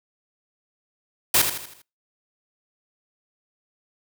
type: noise with echo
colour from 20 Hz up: white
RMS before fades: -17 dBFS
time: 1.34-1.42 s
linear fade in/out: 5 ms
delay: 80 ms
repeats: 5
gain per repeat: -7 dB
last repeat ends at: 1.82 s
effects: noise-tail reverb RT60 0.3 s tail -26 dB re dry